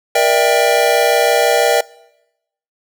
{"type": "chord", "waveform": "square", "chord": "E half-diminished seventh", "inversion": "second", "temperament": "just", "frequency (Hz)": [474.7, 593.3, 659.3, 791.1], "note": ["Bb4", "D5", "E5", "G5"], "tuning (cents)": [31, 18, 0, 16], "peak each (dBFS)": -17, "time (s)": [0.15, 1.81], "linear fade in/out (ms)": 5, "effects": ["noise-tail reverb RT60 0.9 s tail -24 dB re dry"]}